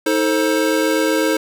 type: chord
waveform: square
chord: A diminished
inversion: second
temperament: just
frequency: 316.8 / 440 / 528 Hz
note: Eb4 / A4 / C5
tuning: +31 / 0 / +16 cents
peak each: -19 / -21 / -21 dBFS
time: 0.06-1.37 s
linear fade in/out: 5 ms
effects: none